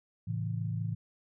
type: chord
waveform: sine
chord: A major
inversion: none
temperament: equal with one note detuned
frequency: 110 / 135.74 / 164.81 Hz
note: A2 / C#3 / E3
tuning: 0 / -36 / 0 cents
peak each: -33 / -39 / -36 dBFS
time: 0.27-0.95 s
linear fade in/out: 10 ms
effects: none